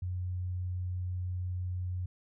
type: tone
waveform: sine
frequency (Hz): 90.6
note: F#2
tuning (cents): -36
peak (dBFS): -32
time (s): 0.02-2.06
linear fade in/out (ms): 5
effects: none